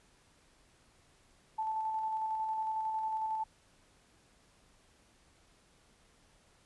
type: tone with tremolo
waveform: sine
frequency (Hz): 877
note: A5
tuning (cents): -6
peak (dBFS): -31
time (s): 1.58-3.44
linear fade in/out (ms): 10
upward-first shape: square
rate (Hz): 11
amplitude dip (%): 25
effects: pink hiss -66 dBFS RMS until 6.65 s + resampled to 24000 Hz